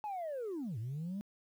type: linear two-way sweep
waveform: sine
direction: down then up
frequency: 866 to 103.83 to 207.9 Hz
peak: -35 dBFS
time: 0.04-1.21 s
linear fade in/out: 0 ms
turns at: 0.78 s
effects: tanh soft clip ceiling -35 dBFS + 11-bit